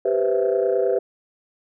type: chord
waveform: sine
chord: C major seventh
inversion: second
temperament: equal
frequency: 392 / 493.9 / 523.3 / 659.3 Hz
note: G4 / B4 / C5 / E5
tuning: 0 / 0 / 0 / 0 cents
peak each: -21 / -21 / -24 / -25 dBFS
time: 0.05-0.99 s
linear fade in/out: 5 ms
effects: tanh soft clip ceiling -10 dBFS